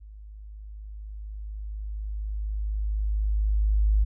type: tone with level ramp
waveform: sine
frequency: 52.1 Hz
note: G#1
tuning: 6 cents sharp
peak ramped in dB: -42 to -17 dBFS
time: 0-4.05 s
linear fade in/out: 20 ms
effects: none